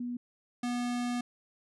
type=tone pair in turn; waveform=sine / square; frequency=243.4 / 243.4 Hz; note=B3 / B3; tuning=-25 / -25 cents; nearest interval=unison; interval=0 cents; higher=neither; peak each=-33 / -31 dBFS; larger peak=second; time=0-0.17 / 0.63-1.21 s; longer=second; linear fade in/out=5 ms; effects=resampled to 24000 Hz